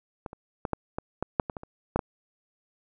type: clicks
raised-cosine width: 1 ms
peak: -21 / -27 / -15 / -12 / -16 / -14 / -7 / -18 / -22 / -27 / -10 / -13 dBFS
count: 12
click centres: 0.262 / 0.331 / 0.652 / 0.733 / 0.985 / 1.226 / 1.398 / 1.498 / 1.568 / 1.634 / 1.96 / 1.992 s
effects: none